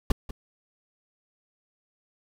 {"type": "noise with echo", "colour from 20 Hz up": "brown", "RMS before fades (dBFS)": -19, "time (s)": [0.1, 0.12], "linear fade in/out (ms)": 5, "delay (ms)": 190, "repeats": 1, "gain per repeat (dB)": -15, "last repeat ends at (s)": 0.31, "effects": []}